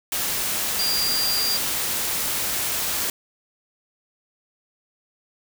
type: tone in noise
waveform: sine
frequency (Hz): 4767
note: D8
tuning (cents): +25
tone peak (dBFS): -22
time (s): 0.79-1.57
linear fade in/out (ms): 2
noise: white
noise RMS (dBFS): -25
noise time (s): 0.12-3.1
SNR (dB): 0
effects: none